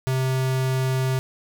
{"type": "tone", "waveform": "square", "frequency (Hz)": 130.81, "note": "C3", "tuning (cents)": 0, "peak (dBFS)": -21, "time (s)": [0.07, 1.19], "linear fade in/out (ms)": 0, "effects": []}